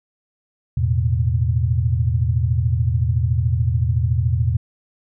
sine chord, E suspended fourth, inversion none, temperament just, 82.41 / 109.88 / 123.61 Hz, E2 / A2 / B2, 0 / -2 / +2 cents, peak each -20 dBFS, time 0.77-4.57 s, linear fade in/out 5 ms, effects none

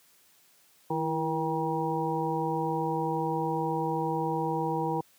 harmonic tone with a mistuned harmonic, 158.9 Hz, D#3, 37 cents sharp, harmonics 1 / 2 / 3 / 5 / 6, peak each -33 / -33 / -33 / -33 / -33 dBFS, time 0.9-5.01 s, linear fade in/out 5 ms, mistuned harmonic 2, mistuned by +65 cents, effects white hiss -62 dBFS RMS until 5.18 s + high-pass 100 Hz 12 dB/octave

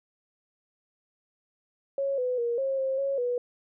sine tone with pitch steps, 551 / 501 / 472.6 / 539 / 532 / 550 / 489 Hz, C#5 / B4 / A#4 / C#5 / C5 / C#5 / B4, -11 / +25 / +24 / -49 / +29 / -14 / -17 cents, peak -25 dBFS, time 1.98-3.38 s, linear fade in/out 2 ms, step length 200 ms, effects none

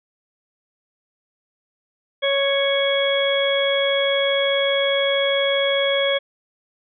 harmonic tone, 554.4 Hz, C#5, in tune, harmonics 1 / 2 / 3 / 4 / 6, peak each -19 / -31 / -28 / -26 / -23 dBFS, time 2.22-6.19 s, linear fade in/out 20 ms, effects none

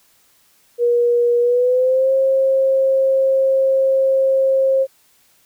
sine tone with pitch glide, 478.7 to 534.2 Hz, A#4 to C5, +46 to +36 cents, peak -12 dBFS, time 0.78-4.87 s, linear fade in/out 50 ms, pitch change +190 cents, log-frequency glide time 1.4-2.12 s, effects white hiss -56 dBFS RMS until 5.45 s

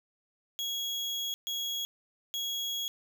35% pulse tone bursts at uneven times, 3322 Hz, G#7, in tune, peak -30 dBFS, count 3, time 0.59-1.34 / 1.47-1.85 / 2.34-2.88 s, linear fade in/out 0 ms, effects none

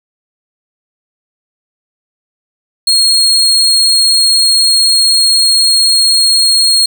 35% pulse tone, 4271 Hz, C8, 35 cents sharp, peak -5 dBFS, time 2.87-6.86 s, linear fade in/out 5 ms, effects none

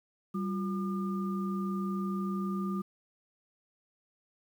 sine tone cluster, 193.6 / 352.6 / 1206 Hz, G3 / F4 / D6, -21 / +17 / +46 cents, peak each -31 / -40 / -40 dBFS, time 0.34-2.82 s, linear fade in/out 10 ms, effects 10-bit

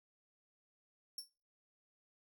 sawtooth tone with exponential decay, 5450 Hz, F8, 43 cents flat, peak -36 dBFS, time 1.18-1.3 s, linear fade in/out 2 ms, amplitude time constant 26 ms, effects noise-tail reverb RT60 0.4 s tail -26 dB re dry

